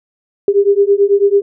sine beating tone pair, 397 / 406.1 Hz, G4 / G#4, +22 / -39 cents, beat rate 9.1 Hz, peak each -11 / -11 dBFS, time 0.48-1.42 s, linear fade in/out 2 ms, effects none

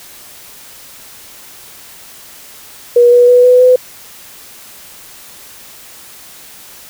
sine tone with pitch steps, 481.5 / 487.1 / 492.8 / 498.5 / 504.3 Hz, B4 / B4 / B4 / B4 / B4, -44 / -24 / -4 / +16 / +36 cents, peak -3 dBFS, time 2.96-3.76 s, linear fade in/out 5 ms, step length 160 ms, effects white hiss -36 dBFS RMS until 6.89 s

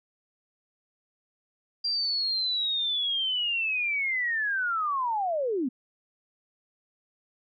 sine linear sweep, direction down, 4772 to 233.1 Hz, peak -25 dBFS, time 1.84-5.69 s, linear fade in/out 10 ms, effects none

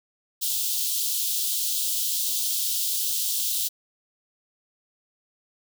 white high-pass noise, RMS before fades -26 dBFS, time 0.41-3.69 s, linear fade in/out 20 ms, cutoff 3100 Hz, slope 48 dB/octave, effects none

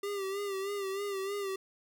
square tone with vibrato, 395.7 Hz, G4, 16 cents sharp, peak -34 dBFS, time 0.03-1.56 s, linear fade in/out 5 ms, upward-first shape sine, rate 3.2 Hz, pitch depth 57 cents each way, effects none

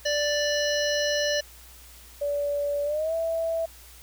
harmonic tone, 587.3 Hz, D5, in tune, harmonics 1 / 3 / 5 / 7 / 9 / 10, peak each -25 / -30 / -32 / -33 / -35 / -35 dBFS, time 0.05-1.41 s, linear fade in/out 10 ms
sine tone with pitch glide, 576 to 657.8 Hz, D5 to E5, -34 to -4 cents, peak -24 dBFS, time 2.21-3.66 s, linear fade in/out 10 ms, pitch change +230 cents, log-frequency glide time 2.84-3.14 s
effects added 60 Hz sine -50 dBFS peak until 4.02 s + white hiss -50 dBFS RMS until 4.02 s

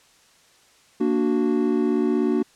triangle chord, Bb augmented, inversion none, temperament equal, 233.1 / 293.7 / 370 Hz, Bb3 / D4 / F#4, 0 / 0 / 0 cents, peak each -21 dBFS, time 1-2.43 s, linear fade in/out 10 ms, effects white hiss -56 dBFS RMS until 2.55 s + low-pass 8000 Hz 12 dB/octave

